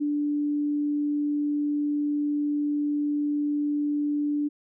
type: tone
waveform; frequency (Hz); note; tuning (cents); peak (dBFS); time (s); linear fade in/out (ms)
sine; 293.2; D4; -3; -23; 0-4.49; 20
effects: none